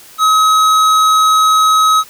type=tone with hard clipping; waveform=sine; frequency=1275 Hz; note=D#6; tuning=42 cents sharp; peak=-9 dBFS; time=0.18-2.04 s; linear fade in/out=50 ms; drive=13 dB; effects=white hiss -39 dBFS RMS until 2.09 s